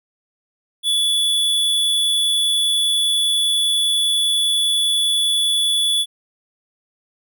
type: tone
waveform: square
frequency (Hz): 3435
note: A7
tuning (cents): -42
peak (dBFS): -16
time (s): 0.83-6.06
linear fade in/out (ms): 50
effects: none